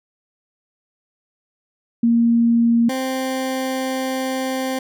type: tone pair in turn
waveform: sine / 20% pulse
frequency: 233.2 / 261.8 Hz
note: A#3 / C4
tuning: +1 / +1 cents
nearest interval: major second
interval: 200 cents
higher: second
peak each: -12 / -16 dBFS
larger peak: first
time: 2.03-2.89 / 2.89-4.79 s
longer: second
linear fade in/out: 5 ms
effects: none